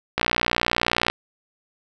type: click train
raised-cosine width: 0.3 ms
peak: -3 dBFS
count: 56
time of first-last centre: 0.18-1.1 s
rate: 59.8 Hz
effects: none